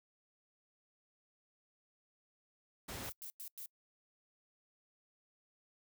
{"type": "noise", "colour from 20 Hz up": "pink", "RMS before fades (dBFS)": -44, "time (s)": [2.88, 3.1], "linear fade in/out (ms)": 10}
{"type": "noise bursts", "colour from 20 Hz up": "violet", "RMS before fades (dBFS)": -47, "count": 4, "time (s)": [3.04, 3.658], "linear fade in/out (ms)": 0, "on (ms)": 81, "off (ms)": 98}
{"effects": ["noise-tail reverb RT60 0.1 s tail -26 dB re dry", "high-pass 60 Hz 12 dB/octave"]}